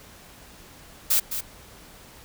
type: noise with echo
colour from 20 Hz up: blue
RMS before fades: -20 dBFS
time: 1.1-1.2 s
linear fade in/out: 10 ms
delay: 210 ms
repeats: 1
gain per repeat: -9 dB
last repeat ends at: 1.41 s
effects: pink hiss -48 dBFS RMS until 2.24 s